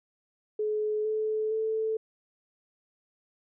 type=tone with pitch steps; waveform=sine; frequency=426.2 / 433.1 / 440.2 Hz; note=G#4 / A4 / A4; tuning=+45 / -27 / +1 cents; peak=-26 dBFS; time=0.59-1.97 s; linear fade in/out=5 ms; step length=460 ms; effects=none